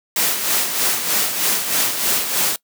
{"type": "noise with tremolo", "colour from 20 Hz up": "white", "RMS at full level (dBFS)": -17, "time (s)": [0.16, 2.56], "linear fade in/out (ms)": 2, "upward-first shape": "sine", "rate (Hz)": 3.2, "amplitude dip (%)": 55, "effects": ["noise-tail reverb RT60 0.1 s tail -22 dB re dry", "high-pass 150 Hz 12 dB/octave"]}